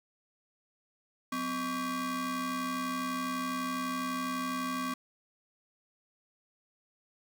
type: ring-modulated tone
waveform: 40% pulse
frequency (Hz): 440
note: A4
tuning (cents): 0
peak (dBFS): -28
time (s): 1.32-4.94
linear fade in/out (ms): 5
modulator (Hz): 696
effects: none